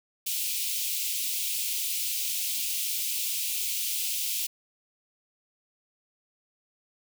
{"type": "high-pass noise", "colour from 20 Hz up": "white", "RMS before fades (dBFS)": -30, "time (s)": [0.26, 4.47], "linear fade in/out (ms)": 10, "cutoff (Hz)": 2400, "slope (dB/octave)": 48, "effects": []}